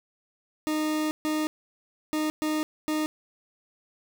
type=tone bursts at uneven times; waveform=40% pulse; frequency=307.9 Hz; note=D#4; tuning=18 cents flat; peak=-24 dBFS; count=5; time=0.67-1.11 / 1.25-1.47 / 2.13-2.3 / 2.42-2.63 / 2.88-3.06 s; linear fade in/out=0 ms; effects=none